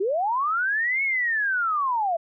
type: linear two-way sweep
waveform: sine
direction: up then down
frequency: 355.5 to 2217 to 644 Hz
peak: -21 dBFS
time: 0-2.17 s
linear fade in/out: 10 ms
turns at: 1.03 s
effects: none